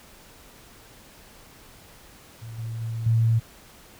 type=tone with level steps; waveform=sine; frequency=113.7 Hz; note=A#2; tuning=43 cents flat; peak=-35 / -29 / -27 / -17 dBFS; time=2.41-3.4 s; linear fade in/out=20 ms; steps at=2.58 / 2.81 / 3.06 s; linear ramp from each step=5 ms; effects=pink hiss -50 dBFS RMS until 3.99 s